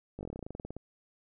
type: slowing click train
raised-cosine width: 2 ms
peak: -27 dBFS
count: 17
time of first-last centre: 0.19-0.766 s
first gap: 19 ms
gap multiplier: 1.08
effects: none